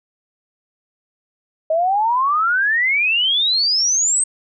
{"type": "exponential sweep", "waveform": "sine", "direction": "up", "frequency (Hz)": [622.3, 8430], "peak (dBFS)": -14, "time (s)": [1.7, 4.24], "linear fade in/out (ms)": 5, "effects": []}